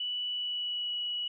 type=tone with pitch glide; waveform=sine; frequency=2960 to 2931 Hz; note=F#7 to F#7; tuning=0 to -17 cents; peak=-31 dBFS; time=0-1.28 s; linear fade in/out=5 ms; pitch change=-17 cents; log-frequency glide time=0.29-0.92 s; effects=none